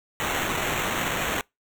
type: noise with sample-and-hold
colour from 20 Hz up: white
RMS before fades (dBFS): -27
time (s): 0.2-1.41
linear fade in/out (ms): 0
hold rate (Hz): 4900
effects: noise-tail reverb RT60 0.2 s tail -26 dB re dry